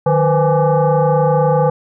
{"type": "tone with frequency modulation", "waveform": "sine", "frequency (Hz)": 180, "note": "F#3", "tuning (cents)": -47, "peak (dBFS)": -10, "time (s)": [0.06, 1.7], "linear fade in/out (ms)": 5, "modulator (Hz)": 332, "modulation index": 2.2, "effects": []}